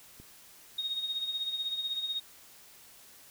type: click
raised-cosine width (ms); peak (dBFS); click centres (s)
3; -37; 0.2
type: tone with tremolo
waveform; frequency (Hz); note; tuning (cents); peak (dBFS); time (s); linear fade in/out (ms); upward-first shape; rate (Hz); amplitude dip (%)
sine; 3729; A#7; 0; -29; 0.78-2.2; 5; sine; 16; 60
effects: white hiss -55 dBFS RMS until 3.3 s